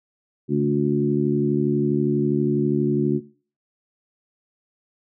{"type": "harmonic tone with a mistuned harmonic", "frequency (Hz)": 72.3, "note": "D2", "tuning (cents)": -27, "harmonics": [2, 3, 4, 5], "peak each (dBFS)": [-23, -23, -23, -23], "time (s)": [0.48, 3.21], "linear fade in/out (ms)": 50, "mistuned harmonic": 2, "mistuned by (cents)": -32, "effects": ["noise-tail reverb RT60 0.4 s tail -19 dB re dry"]}